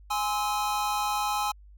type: chord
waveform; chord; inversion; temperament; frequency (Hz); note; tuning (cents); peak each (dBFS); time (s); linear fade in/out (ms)
square; Ab augmented; none; just; 830.6 / 1038.3 / 1297.8; Ab5 / C6 / E6; 0 / -14 / -27; -29 / -33 / -33; 0.1-1.52; 10
effects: added 50 Hz sine -48 dBFS peak until 1.77 s